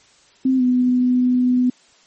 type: tone with pitch glide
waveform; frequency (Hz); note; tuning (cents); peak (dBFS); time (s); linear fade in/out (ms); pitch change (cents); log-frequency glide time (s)
sine; 261.6 to 249.9; C4 to B3; 0 to +21; -13; 0.45-1.7; 5; -79; 0.57-0.62
effects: white hiss -53 dBFS RMS until 2.06 s + MP3 32 kbps